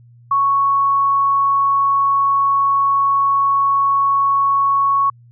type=tone; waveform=sine; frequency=1108.7 Hz; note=C#6; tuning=in tune; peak=-12 dBFS; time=0.31-5.1 s; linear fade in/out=5 ms; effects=added 119 Hz sine -43 dBFS peak until 5.31 s